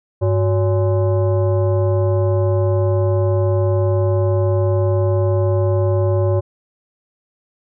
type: tone with frequency modulation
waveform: sine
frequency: 100 Hz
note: G2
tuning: 35 cents sharp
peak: -13 dBFS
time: 0.21-6.41 s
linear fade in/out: 20 ms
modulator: 467 Hz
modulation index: 0.9
effects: none